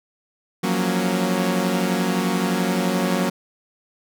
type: chord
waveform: sawtooth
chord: Gb major seventh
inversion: third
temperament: equal with one note detuned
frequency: 173.41 / 185 / 233.1 / 277.2 Hz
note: F3 / Gb3 / Bb3 / Db4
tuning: -12 / 0 / 0 / 0 cents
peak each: -24 / -18 / -21 / -24 dBFS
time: 0.63-3.3 s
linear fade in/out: 10 ms
effects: none